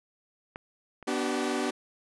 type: clicks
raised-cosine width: 0.5 ms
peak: -23 / -30 dBFS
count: 2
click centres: 0.559 / 1.027 s
type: chord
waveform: sawtooth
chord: G major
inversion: first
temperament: equal with one note detuned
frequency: 246.9 / 293.7 / 382.2 Hz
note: B3 / D4 / G4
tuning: 0 / 0 / -44 cents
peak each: -28 dBFS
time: 1.07-1.71 s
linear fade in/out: 10 ms
effects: resampled to 24000 Hz